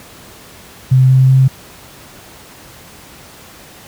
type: tone with pitch steps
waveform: sine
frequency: 130 / 131.06 / 132.12 Hz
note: C3 / C3 / C3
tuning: -11 / +3 / +17 cents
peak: -5 dBFS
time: 0.91-1.48 s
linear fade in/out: 10 ms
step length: 190 ms
effects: pink hiss -38 dBFS RMS until 3.87 s + high-pass 60 Hz 12 dB/octave